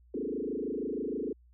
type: tone with frequency modulation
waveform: sine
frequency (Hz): 349.2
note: F4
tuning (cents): 0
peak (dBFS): -31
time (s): 0.14-1.33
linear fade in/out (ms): 5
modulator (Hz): 26.4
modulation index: 4.1
effects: added 60 Hz sine -57 dBFS peak until 1.53 s